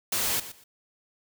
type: noise with echo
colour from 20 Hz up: white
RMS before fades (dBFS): -27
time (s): 0.12-0.4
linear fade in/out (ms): 5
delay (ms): 120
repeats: 2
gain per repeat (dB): -14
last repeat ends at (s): 0.64
effects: none